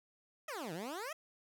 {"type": "exponential two-way sweep", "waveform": "15% pulse", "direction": "down then up", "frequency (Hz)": [666, 151.4, 666], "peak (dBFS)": -34, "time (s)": [0.48, 1.13], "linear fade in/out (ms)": 5, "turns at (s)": 0.73, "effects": []}